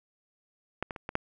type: clicks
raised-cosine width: 0.5 ms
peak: -15 / -20 / -25 / -20 / -11 dBFS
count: 5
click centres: 0.826 / 0.908 / 0.962 / 1.091 / 1.154 s
effects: none